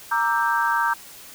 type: chord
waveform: sine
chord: E half-diminished seventh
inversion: second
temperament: equal with one note detuned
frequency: 932.3 / 1174.7 / 1318.5 / 1575.2 Hz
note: Bb5 / D6 / E6 / G6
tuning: 0 / 0 / 0 / +8 cents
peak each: -22 / -26 / -28 / -23 dBFS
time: 0.11-0.94 s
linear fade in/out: 10 ms
effects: white hiss -43 dBFS RMS until 1.34 s